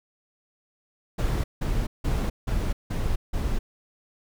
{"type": "noise bursts", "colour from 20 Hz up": "brown", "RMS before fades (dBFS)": -25, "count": 6, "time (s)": [1.18, 3.59], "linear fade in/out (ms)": 10, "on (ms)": 260, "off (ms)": 170, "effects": []}